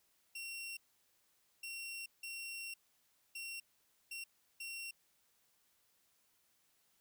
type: tone bursts at uneven times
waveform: sawtooth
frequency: 2733 Hz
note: F7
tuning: 38 cents flat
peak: -40 dBFS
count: 6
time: 0.35-0.77 / 1.63-2.06 / 2.23-2.74 / 3.35-3.6 / 4.11-4.24 / 4.6-4.91 s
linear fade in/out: 5 ms
effects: white hiss -75 dBFS RMS until 7 s